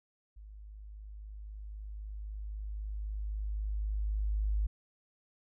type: tone with level ramp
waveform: sine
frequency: 51.91 Hz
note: G#1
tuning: in tune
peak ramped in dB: -47 to -27 dBFS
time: 0.36-4.67 s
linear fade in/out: 10 ms
effects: none